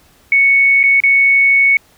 sine tone with dropouts, 2217 Hz, C#7, in tune, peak -7 dBFS, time 0.32-1.77 s, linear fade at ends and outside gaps 2 ms, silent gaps 0.831-0.837 / 1.003-1.036 s, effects pink hiss -50 dBFS RMS until 1.97 s

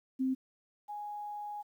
sine tone pair in turn, 261.6 / 830.5 Hz, C4 / G#5, 0 / 0 cents, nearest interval octave + minor sixth, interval 2000 cents, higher second, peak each -28 / -38 dBFS, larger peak first, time 0.19-0.35 / 0.88-1.63 s, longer second, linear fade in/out 20 ms, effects 11-bit

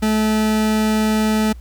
40% pulse tone, 216.5 Hz, A3, 28 cents flat, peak -14 dBFS, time 0.02-1.53 s, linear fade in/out 10 ms, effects added 60 Hz sine -33 dBFS peak until 1.6 s + pink hiss -55 dBFS RMS until 1.6 s

